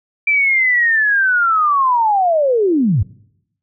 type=linear sweep; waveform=sine; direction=down; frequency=2349 to 82.41 Hz; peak=-11 dBFS; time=0.27-3.03 s; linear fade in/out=5 ms; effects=noise-tail reverb RT60 0.8 s tail -23 dB re dry